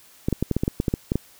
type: clicks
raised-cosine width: 3 ms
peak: -8 dBFS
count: 12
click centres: 0.285 / 0.327 / 0.426 / 0.513 / 0.566 / 0.635 / 0.679 / 0.801 / 0.882 / 0.939 / 1.119 / 1.156 s
effects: white hiss -52 dBFS RMS until 1.39 s